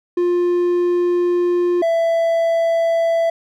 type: tone pair in turn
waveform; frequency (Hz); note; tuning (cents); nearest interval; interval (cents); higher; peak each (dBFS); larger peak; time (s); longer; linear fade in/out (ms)
triangle; 352.3 / 665.1; F4 / E5; +15 / +15; major seventh; 1100; second; -12; neither; 0.17-1.82 / 1.82-3.3; first; 5
effects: none